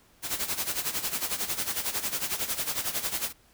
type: noise with tremolo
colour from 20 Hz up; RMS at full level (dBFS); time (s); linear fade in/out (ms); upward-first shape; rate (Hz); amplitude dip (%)
white; -28; 0.22-3.33; 50; sine; 11; 75
effects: pink hiss -61 dBFS RMS until 3.53 s